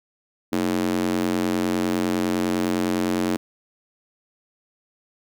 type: tone with high-pass filter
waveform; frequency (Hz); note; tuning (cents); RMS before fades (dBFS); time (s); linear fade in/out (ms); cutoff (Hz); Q
square; 44.93; F1; +50; -23; 0.52-3.37; 10; 270; 3
effects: none